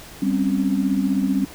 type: tone cluster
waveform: sine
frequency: 196 / 259.3 / 274.9 Hz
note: G3 / C4 / C#4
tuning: 0 / -15 / -14 cents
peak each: -21 / -23 / -22 dBFS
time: 0.22-1.45 s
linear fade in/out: 5 ms
effects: pink hiss -41 dBFS RMS until 1.54 s